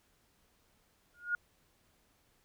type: tone with exponential growth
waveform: sine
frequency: 1432 Hz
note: F6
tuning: 43 cents sharp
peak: -26 dBFS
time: 1.14-1.35 s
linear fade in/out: 2 ms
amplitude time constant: 44 ms
effects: pink hiss -71 dBFS RMS until 2.44 s